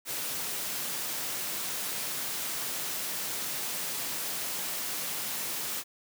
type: high-pass noise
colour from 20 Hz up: white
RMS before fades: -34 dBFS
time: 0.05-5.84 s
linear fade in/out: 50 ms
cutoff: 110 Hz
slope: 48 dB/octave
effects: none